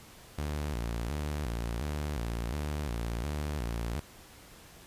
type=tone with vibrato; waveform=sawtooth; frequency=65.41 Hz; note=C2; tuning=in tune; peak=-28 dBFS; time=0.38-4 s; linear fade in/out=5 ms; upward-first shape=square; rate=1.4 Hz; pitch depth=220 cents each way; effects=pink hiss -53 dBFS RMS until 4.86 s + resampled to 32000 Hz